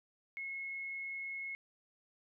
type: tone with frequency modulation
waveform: sine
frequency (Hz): 2175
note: C#7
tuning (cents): -33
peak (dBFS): -39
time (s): 0.37-1.55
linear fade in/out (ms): 0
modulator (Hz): 25.5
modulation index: 0.27
effects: none